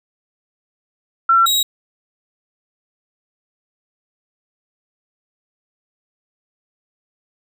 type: tone pair in turn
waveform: sine / sawtooth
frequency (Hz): 1353 / 3820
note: E6 / A#7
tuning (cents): +45 / +42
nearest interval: octave + tritone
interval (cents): 1797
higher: second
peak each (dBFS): -9 / -11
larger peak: first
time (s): 1.29-1.46 / 1.46-1.63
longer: neither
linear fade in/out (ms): 5
effects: none